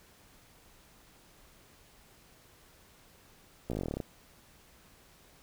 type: slowing click train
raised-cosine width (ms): 2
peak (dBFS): -21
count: 14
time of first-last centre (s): 3.7-4.002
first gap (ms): 16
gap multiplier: 1.06
effects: pink hiss -60 dBFS RMS until 5.42 s